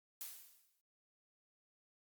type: noise with exponential decay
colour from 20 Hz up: blue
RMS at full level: -44 dBFS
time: 0.21-0.81 s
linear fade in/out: 0 ms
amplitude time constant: 130 ms
effects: Opus 48 kbps